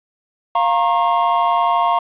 triangle chord, Bb minor, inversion second, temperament equal with one note detuned, 698.5 / 932.3 / 1084 Hz, F5 / Bb5 / Db6, 0 / 0 / -39 cents, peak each -16 dBFS, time 0.55-1.99 s, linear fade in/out 5 ms, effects resampled to 8000 Hz + 7-bit

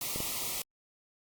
white band-stop noise, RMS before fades -35 dBFS, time 0.01-0.62 s, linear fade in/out 2 ms, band 1300 to 1900 Hz, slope 96 dB/octave
clicks, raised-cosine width 2 ms, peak -23 dBFS, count 2, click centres 0.16 / 0.204 s
effects Opus 48 kbps

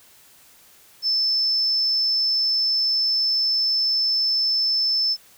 sine tone, 5274 Hz, E8, in tune, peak -18 dBFS, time 1.02-5.17 s, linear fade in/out 50 ms, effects white hiss -52 dBFS RMS until 5.37 s

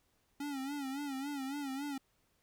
square tone with vibrato, 277.2 Hz, C#4, in tune, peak -38 dBFS, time 0.4-1.98 s, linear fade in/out 5 ms, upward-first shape sine, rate 3.6 Hz, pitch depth 90 cents each way, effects pink hiss -75 dBFS RMS until 2.42 s

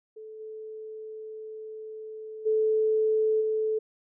sine tone with level steps, 435.7 Hz, A4, 17 cents flat, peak -40 / -37 / -21 / -24 dBFS, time 0.16-3.79 s, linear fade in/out 10 ms, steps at 0.39 / 2.45 / 3.4 s, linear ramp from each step 20 ms, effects none

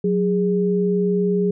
sine tone pair together, 183.2 / 411.3 Hz, F#3 / G#4, -17 / -17 cents, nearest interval octave + major second, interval 1400 cents, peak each -19 dBFS, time 0.04-1.51 s, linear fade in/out 5 ms, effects none

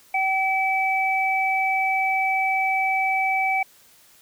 sine tone pair together, 765.4 / 2300 Hz, G5 / D7, -42 / -37 cents, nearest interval octave + perfect fifth, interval 1905 cents, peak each -22 dBFS, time 0.14-3.63 s, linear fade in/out 5 ms, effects white hiss -54 dBFS RMS until 4.21 s

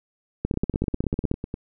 two click trains, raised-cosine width 3 ms, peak -10 / -16 dBFS, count 15 / 11, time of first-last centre 0.45-1.314 / 0.54-1.541 s, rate 16.2 / 9.99 Hz, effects none

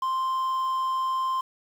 triangle tone with quantisation, 1046.5 Hz, C6, in tune, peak -22 dBFS, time 0.02-1.41 s, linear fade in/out 5 ms, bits 8, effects none

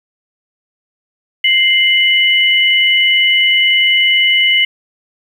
sine tone pair together, 2093 / 2963 Hz, C7 / F#7, 0 / +2 cents, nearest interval tritone, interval 602 cents, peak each -11 dBFS, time 1.44-4.65 s, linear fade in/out 5 ms, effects 7-bit

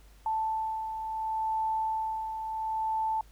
sine beating tone pair, 880 / 880.71 Hz, A5 / A5, 0 / +1 cents, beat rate 0.71 Hz, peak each -38 / -29 dBFS, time 0.26-3.21 s, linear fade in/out 2 ms, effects added 50 Hz sine -53 dBFS peak until 3.31 s + pink hiss -62 dBFS RMS until 3.31 s

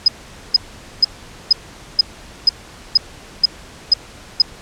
sine tone bursts, 5040 Hz, D#8, 21 cents sharp, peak -5 dBFS, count 10, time 0.06-4.42 s, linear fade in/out 5 ms, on 22 ms, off 460 ms, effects pink hiss -39 dBFS RMS until 4.61 s + low-pass 8000 Hz 12 dB/octave

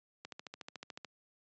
click train, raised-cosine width 0.2 ms, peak -27 dBFS, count 12, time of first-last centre 0.25-1.047 s, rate 13.8 Hz, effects high-pass 150 Hz 12 dB/octave + resampled to 16000 Hz

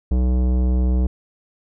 sine tone with tanh clipping, 62.5 Hz, B1, 21 cents sharp, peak -17 dBFS, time 0.11-1.07 s, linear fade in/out 5 ms, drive 16 dB, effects none

